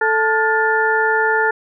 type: harmonic tone with a mistuned harmonic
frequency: 440 Hz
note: A4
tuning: in tune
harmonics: 1 / 2 / 3 / 4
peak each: -19 / -19 / -19 / -19 dBFS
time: 0.01-1.51 s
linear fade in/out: 5 ms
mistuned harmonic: 3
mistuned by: +130 cents
effects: none